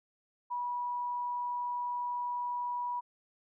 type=tone; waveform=sine; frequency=974 Hz; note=B5; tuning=24 cents flat; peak=-32 dBFS; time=0.5-3.01 s; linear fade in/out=20 ms; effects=none